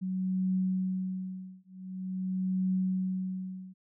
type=tone with tremolo; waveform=sine; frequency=186.6 Hz; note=F#3; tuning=15 cents sharp; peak=-25 dBFS; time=0.01-3.74 s; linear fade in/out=20 ms; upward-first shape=triangle; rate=0.46 Hz; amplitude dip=100%; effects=none